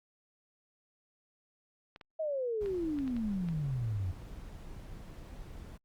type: clicks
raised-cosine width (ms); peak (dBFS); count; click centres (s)
0.3; -33; 7; 1.961 / 2.012 / 2.66 / 2.988 / 3.078 / 3.166 / 3.487
type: exponential sweep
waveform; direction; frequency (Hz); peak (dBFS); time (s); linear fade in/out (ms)
sine; down; 651 to 87.31; -31; 2.19-4.12; 10
type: noise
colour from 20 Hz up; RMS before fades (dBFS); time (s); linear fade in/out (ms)
brown; -46; 2.6-5.78; 20
effects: Opus 48 kbps